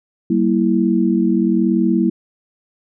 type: chord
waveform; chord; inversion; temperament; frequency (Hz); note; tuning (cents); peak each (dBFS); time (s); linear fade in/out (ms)
sine; E diminished; first; equal with one note detuned; 192.19 / 233.1 / 329.6; G3 / Bb3 / E4; -34 / 0 / 0; -17; 0.3-2.1; 5
effects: none